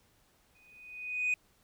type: tone with exponential growth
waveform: sine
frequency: 2489 Hz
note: D#7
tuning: in tune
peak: -23 dBFS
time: 0.55-1.34 s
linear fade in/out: 2 ms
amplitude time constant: 170 ms
effects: tanh soft clip ceiling -25 dBFS + pink hiss -68 dBFS RMS until 1.63 s